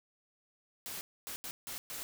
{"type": "noise bursts at uneven times", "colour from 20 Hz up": "white", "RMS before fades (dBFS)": -42, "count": 5, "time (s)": [[0.86, 1.01], [1.27, 1.36], [1.44, 1.51], [1.67, 1.78], [1.9, 2.03]], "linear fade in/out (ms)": 0, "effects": []}